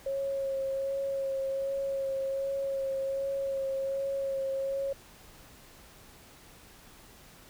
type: tone with vibrato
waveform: sine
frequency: 544 Hz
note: C#5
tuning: 33 cents flat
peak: -29 dBFS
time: 0.06-4.93 s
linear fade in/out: 5 ms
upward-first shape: sine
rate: 1.3 Hz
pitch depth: 17 cents each way
effects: pink hiss -54 dBFS RMS until 7.49 s